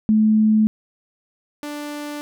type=tone pair in turn; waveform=sine / sawtooth; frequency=216.3 / 294.2 Hz; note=A3 / D4; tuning=-29 / +3 cents; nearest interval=perfect fourth; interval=532 cents; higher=second; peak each=-12 / -24 dBFS; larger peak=first; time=0.09-0.67 / 1.63-2.21 s; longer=neither; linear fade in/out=0 ms; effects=none